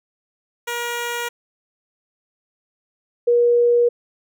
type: tone pair in turn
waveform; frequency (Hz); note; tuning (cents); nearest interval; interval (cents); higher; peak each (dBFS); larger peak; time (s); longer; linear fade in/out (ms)
10% pulse / sine; 476.2 / 478.3; A#4 / A#4; +37 / +44; unison; 7; second; -15 / -12; second; 0.67-1.29 / 3.27-3.89; neither; 10
effects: none